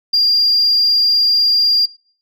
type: tone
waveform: sine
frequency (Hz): 4792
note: D8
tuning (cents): +34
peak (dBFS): -9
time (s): 0.13-1.86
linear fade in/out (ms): 10
effects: noise-tail reverb RT60 0.5 s tail -23 dB re dry + tanh soft clip ceiling -6 dBFS